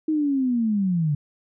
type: linear sweep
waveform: sine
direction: down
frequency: 317.4 to 141.8 Hz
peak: -19 dBFS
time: 0.08-1.15 s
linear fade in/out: 5 ms
effects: none